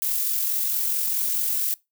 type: noise with amplitude modulation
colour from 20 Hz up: violet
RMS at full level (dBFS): -23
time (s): 0.02-1.74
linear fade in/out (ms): 0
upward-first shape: sine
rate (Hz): 44.6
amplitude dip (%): 30
effects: noise-tail reverb RT60 0.2 s tail -22 dB re dry